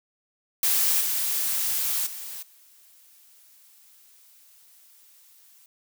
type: noise with level steps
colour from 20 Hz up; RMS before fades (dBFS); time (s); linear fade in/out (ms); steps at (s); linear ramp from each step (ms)
blue; -22 / -26 / -37 / -55; 0.63-5.66; 2; 1 / 2.06 / 2.42; 10
effects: none